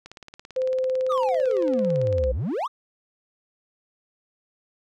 click train, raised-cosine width 0.2 ms, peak -24 dBFS, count 40, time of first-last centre 0.06-2.239 s, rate 17.9 Hz
sine tone, 517 Hz, C5, 21 cents flat, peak -21 dBFS, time 0.56-2.32 s, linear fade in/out 10 ms
triangle exponential two-way sweep, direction down then up, 1300 to 58.27 to 1300 Hz, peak -22 dBFS, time 1.09-2.68 s, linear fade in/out 20 ms, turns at 2.33 s
effects none

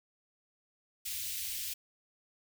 white band-stop noise, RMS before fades -38 dBFS, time 1.05-1.74 s, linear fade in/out 10 ms, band 100 to 2300 Hz, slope 24 dB/octave, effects none

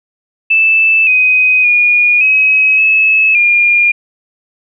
sine tone with pitch steps, 2636 / 2510 / 2440 / 2549 / 2591 / 2413 Hz, E7 / D#7 / D#7 / D#7 / E7 / D7, -1 / +15 / -34 / +41 / -30 / +46 cents, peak -6 dBFS, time 0.5-3.92 s, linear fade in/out 10 ms, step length 570 ms, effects none

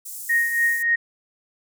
pink high-pass noise, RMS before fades -35 dBFS, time 0.05-0.83 s, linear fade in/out 10 ms, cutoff 7600 Hz, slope 24 dB/octave
sine tone with tremolo, 1864.7 Hz, A#6, in tune, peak -15 dBFS, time 0.29-0.96 s, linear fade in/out 10 ms, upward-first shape triangle, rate 3.5 Hz, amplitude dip 65%
effects none

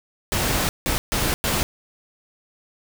pink noise bursts at uneven times, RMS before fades -22 dBFS, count 4, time 0.32-0.69 / 0.86-0.98 / 1.12-1.34 / 1.44-1.63 s, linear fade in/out 0 ms, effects none

